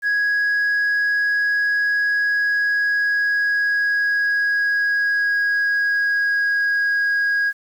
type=tone with pitch glide; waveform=sine; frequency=1661.2 to 1644 Hz; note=G#6 to G#6; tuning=0 to -18 cents; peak=-14 dBFS; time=0.02-7.53 s; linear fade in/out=50 ms; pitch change=-18 cents; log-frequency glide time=2.11-7.14 s; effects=tanh soft clip ceiling -15 dBFS + 8-bit